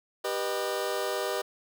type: chord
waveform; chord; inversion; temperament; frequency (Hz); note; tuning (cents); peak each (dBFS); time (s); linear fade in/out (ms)
sawtooth; G augmented; none; just; 392 / 490 / 612.5; G4 / B4 / D#5; 0 / -14 / -27; -29; 0.24-1.42; 10
effects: none